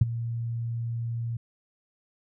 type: tone with ADSR envelope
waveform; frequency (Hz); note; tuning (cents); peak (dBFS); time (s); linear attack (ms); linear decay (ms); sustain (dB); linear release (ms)
sine; 116.54; A#2; 0; -12; 0.01-1.37; 6; 22; -16; 5
effects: none